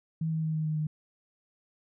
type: tone with pitch steps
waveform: sine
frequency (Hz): 160.8 / 159.32 / 157.86 / 156.4 / 154.96 / 153.54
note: E3 / D#3 / D#3 / D#3 / D#3 / D#3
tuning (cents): -43 / +41 / +25 / +9 / -7 / -23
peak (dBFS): -27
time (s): 0.21-0.87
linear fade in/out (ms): 5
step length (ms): 110
effects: none